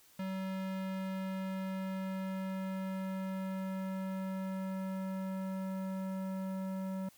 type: tone with low-pass filter sweep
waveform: square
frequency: 190 Hz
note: F#3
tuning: 46 cents sharp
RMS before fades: -38 dBFS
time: 0.19-7.09 s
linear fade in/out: 5 ms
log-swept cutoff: 3300 to 1100 Hz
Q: 0.73
effects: white hiss -63 dBFS RMS until 7.17 s